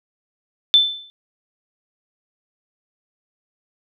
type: tone with exponential decay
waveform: sine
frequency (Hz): 3529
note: A7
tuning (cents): +4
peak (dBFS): -6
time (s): 0.74-1.1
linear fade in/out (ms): 0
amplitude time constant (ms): 78
effects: none